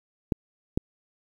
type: clicks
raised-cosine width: 3 ms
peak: -10 dBFS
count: 2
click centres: 0.322 / 0.775 s
effects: 8-bit